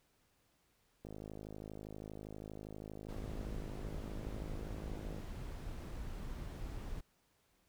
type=click train; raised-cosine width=2 ms; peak=-34 dBFS; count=218; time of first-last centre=1.05-5.183 s; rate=52.5 Hz
type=noise; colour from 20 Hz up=brown; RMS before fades=-44 dBFS; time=3.08-7.01 s; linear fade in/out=10 ms
effects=pink hiss -75 dBFS RMS until 7.68 s